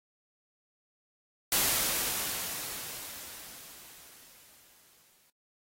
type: noise with exponential decay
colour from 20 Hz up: white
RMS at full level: -26 dBFS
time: 1.52-5.3 s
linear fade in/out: 2 ms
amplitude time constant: 820 ms
effects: AAC 48 kbps